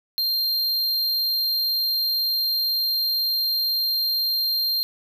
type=tone; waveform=square; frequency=4186 Hz; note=C8; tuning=in tune; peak=-21 dBFS; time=0.18-4.83 s; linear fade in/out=0 ms; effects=none